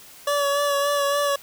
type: tone with vibrato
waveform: 25% pulse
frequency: 570 Hz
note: C#5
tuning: 48 cents sharp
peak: -16 dBFS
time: 0.27-1.36 s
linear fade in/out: 5 ms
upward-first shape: sine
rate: 3.5 Hz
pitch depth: 25 cents each way
effects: white hiss -46 dBFS RMS until 1.42 s